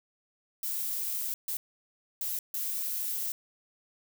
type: noise bursts at uneven times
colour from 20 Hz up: violet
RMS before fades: -33 dBFS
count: 4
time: 0.63-1.34 / 1.48-1.57 / 2.21-2.39 / 2.54-3.32 s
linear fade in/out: 2 ms
effects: none